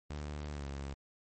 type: tone with pitch glide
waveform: sawtooth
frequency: 74 to 69.44 Hz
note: D2 to C#2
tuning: +14 to +4 cents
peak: -35 dBFS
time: 0.1-0.94 s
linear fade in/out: 5 ms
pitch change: -110 cents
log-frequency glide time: 0.53-0.65 s
effects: MP3 32 kbps